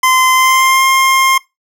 25% pulse tone with pitch glide, 1033 to 1062 Hz, C6 to C6, -22 to +25 cents, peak -4 dBFS, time 0.03-1.38 s, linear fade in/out 5 ms, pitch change +47 cents, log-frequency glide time 0.33-0.84 s, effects noise-tail reverb RT60 0.2 s tail -22 dB re dry

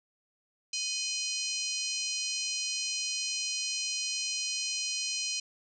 harmonic tone with a mistuned harmonic, 830.6 Hz, G#5, in tune, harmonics 3 / 4 / 5 / 6 / 7 / 8 / 9 / 10, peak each -39 / -41 / -36 / -39 / -37 / -40 / -47 / -45 dBFS, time 0.73-5.4 s, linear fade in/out 5 ms, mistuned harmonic 4, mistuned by -140 cents, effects none

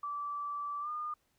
sine tone with pitch glide, 1161 to 1215.2 Hz, D6 to D#6, -20 to -41 cents, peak -35 dBFS, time 0.03-1.14 s, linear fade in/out 5 ms, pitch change +79 cents, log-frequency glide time 0.81-0.89 s, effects pink hiss -75 dBFS RMS until 1.38 s

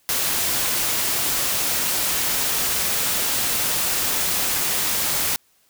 white noise, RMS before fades -22 dBFS, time 0.09-5.36 s, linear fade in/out 0 ms, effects white hiss -61 dBFS RMS until 5.69 s

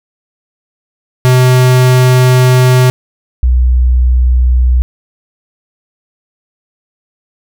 square / sine tone pair in turn, 127.2 / 62.15 Hz, C3 / B1, -48 / +12 cents, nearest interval octave, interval 1240 cents, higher first, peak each -5 dBFS, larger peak neither, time 1.25-2.9 / 3.43-4.82 s, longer first, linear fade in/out 0 ms, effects none

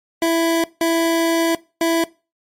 25% pulse tone bursts at uneven times, 331.4 Hz, E4, 9 cents sharp, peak -11 dBFS, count 3, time 0.22-0.64 / 0.81-1.55 / 1.81-2.04 s, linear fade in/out 2 ms, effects noise-tail reverb RT60 0.3 s tail -21 dB re dry + MP3 64 kbps

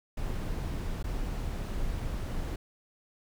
brown noise with dropouts, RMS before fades -33 dBFS, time 0.17-2.56 s, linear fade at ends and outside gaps 5 ms, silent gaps 1.028-1.04 s, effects none

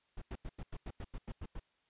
brown noise bursts, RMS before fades -42 dBFS, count 11, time 0.17-1.597 s, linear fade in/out 5 ms, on 47 ms, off 91 ms, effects white hiss -75 dBFS RMS until 1.89 s + resampled to 8000 Hz

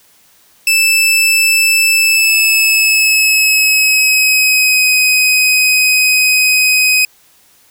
sawtooth tone with pitch glide, 2637 to 2515 Hz, E7 to D#7, 0 to +18 cents, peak -5 dBFS, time 0.67-7.05 s, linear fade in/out 2 ms, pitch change -82 cents, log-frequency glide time 1.9-4.93 s, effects white hiss -49 dBFS RMS until 7.7 s

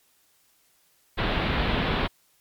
pink low-pass noise, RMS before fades -25 dBFS, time 1.17-2.08 s, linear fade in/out 20 ms, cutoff 3900 Hz, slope 48 dB/octave, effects white hiss -64 dBFS RMS until 2.4 s + MP3 96 kbps

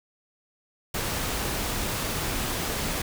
pink noise, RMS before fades -29 dBFS, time 0.94-3.02 s, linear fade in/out 5 ms, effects none

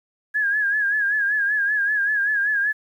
sine tone with vibrato, 1661.2 Hz, G#6, in tune, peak -18 dBFS, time 0.34-2.73 s, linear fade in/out 20 ms, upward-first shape sine, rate 5.2 Hz, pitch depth 71 cents each way, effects 9-bit

